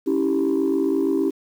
sine chord, C# diminished, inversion none, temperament equal with one note detuned, 277.2 / 325.7 / 392 Hz, C#4 / E4 / G4, 0 / -21 / 0 cents, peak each -21 dBFS, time 0.06-1.31 s, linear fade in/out 20 ms, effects tanh soft clip ceiling -13 dBFS + 8-bit

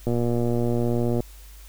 click train, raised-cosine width 2 ms, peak -12 dBFS, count 136, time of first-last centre 0.07-1.204 s, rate 119 Hz, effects added 50 Hz sine -42 dBFS peak until 1.68 s + white hiss -51 dBFS RMS until 1.68 s

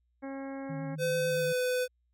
harmonic tone, 271.8 Hz, C#4, 34 cents flat, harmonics 1 / 2 / 3 / 4 / 5 / 6 / 7 / 8, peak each -38 / -42 / -47 / -53 / -56 / -52 / -58 / -55 dBFS, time 0.22-0.96 s, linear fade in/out 20 ms
sine tone with vibrato, 155.1 Hz, D#3, 5 cents flat, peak -36 dBFS, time 0.69-1.53 s, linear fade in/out 10 ms, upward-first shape triangle, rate 8.9 Hz, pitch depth 72 cents each way
square tone with pitch glide, 510 to 501.8 Hz, C5 to B4, -44 to +28 cents, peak -28 dBFS, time 0.98-1.88 s, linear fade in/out 50 ms, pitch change -28 cents, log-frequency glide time 1.29-1.55 s
effects added 60 Hz sine -70 dBFS peak until 2.13 s

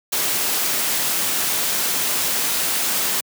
white noise, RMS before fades -21 dBFS, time 0.12-3.21 s, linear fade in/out 10 ms, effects high-pass 150 Hz 12 dB/octave

